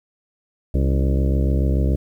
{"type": "harmonic tone with a mistuned harmonic", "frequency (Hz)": 67, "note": "C2", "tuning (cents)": 42, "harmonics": [1, 2, 3, 4, 5, 6, 7, 8, 9], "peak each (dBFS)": [-17, -23, -27, -29, -31, -33, -34, -35, -36], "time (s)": [0.74, 1.96], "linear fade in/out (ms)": 5, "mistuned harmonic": 4, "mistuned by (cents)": 74, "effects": ["9-bit"]}